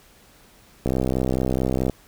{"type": "click train", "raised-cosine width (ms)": 2, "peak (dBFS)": -9, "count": 68, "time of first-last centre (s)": [0.86, 1.897], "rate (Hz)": 64.6, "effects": ["pink hiss -53 dBFS RMS until 2.07 s"]}